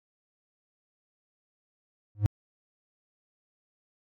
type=tone with exponential growth; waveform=triangle; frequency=103.83 Hz; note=G#2; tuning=in tune; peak=-13 dBFS; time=2.15-2.26 s; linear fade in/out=0 ms; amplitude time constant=22 ms; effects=AAC 48 kbps